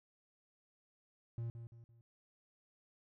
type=tone with echo; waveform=triangle; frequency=116.54 Hz; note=A#2; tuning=in tune; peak=-36 dBFS; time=1.38-1.5 s; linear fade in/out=0 ms; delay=170 ms; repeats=3; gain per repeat=-8 dB; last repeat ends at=2.01 s; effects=none